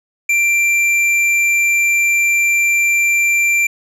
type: tone with hard clipping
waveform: sine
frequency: 2360 Hz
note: D7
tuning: 8 cents sharp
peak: -13 dBFS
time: 0.29-3.67 s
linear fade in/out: 5 ms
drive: 8 dB
effects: none